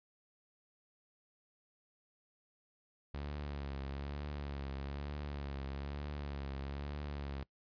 sawtooth tone with vibrato, 70.7 Hz, C#2, 35 cents sharp, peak -36 dBFS, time 3.14-7.43 s, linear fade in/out 0 ms, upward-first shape triangle, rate 1.1 Hz, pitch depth 72 cents each way, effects noise-tail reverb RT60 0.1 s tail -22 dB re dry + resampled to 11025 Hz

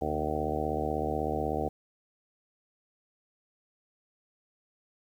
harmonic tone with a mistuned harmonic, 76.2 Hz, D#2, 36 cents flat, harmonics 1 / 2 / 3 / 4 / 5 / 6 / 7 / 8 / 9 / 10, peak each -37 / -40 / -39 / -37 / -38 / -35 / -39 / -39 / -38 / -35 dBFS, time 0.01-1.69 s, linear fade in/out 10 ms, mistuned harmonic 2, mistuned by -38 cents, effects 10-bit

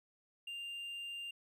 triangle tone, 2794 Hz, F7, in tune, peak -40 dBFS, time 0.47-1.31 s, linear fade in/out 5 ms, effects none

